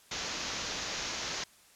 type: low-pass noise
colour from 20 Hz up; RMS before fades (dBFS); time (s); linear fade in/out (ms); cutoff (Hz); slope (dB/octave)
white; -37; 0.11-1.44; 5; 6800; 96
effects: white hiss -60 dBFS RMS until 1.75 s + low-pass 11000 Hz 12 dB/octave